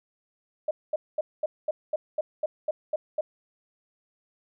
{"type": "tone bursts", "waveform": "sine", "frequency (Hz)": 614, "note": "D#5", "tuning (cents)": -23, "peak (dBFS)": -23, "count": 11, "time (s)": [0.68, 3.21], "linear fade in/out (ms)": 5, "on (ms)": 30, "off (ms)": 220, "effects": []}